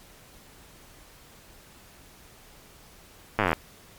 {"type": "slowing click train", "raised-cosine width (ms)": 0.5, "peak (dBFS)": -7, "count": 14, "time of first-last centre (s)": [3.39, 3.531], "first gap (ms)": 9, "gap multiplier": 1.03, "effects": ["pink hiss -52 dBFS RMS until 3.98 s", "MP3 96 kbps"]}